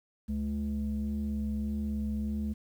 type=tone pair together; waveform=sine; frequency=71.62 / 213.2 Hz; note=D2 / G#3; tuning=-43 / +46 cents; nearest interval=octave + perfect fifth; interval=1889 cents; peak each=-32 / -30 dBFS; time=0.28-2.54 s; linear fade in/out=20 ms; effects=tanh soft clip ceiling -26 dBFS + 10-bit